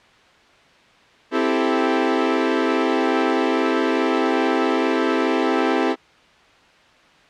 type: chord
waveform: sawtooth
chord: A minor seventh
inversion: first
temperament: equal with one note detuned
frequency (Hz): 261.6 / 329.6 / 392 / 436.7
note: C4 / E4 / G4 / A4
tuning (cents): 0 / 0 / 0 / -13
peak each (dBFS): -18 / -18 / -20 / -20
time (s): 1.31-5.96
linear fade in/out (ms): 50
effects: white hiss -51 dBFS RMS until 7.29 s + low-pass 3000 Hz 12 dB/octave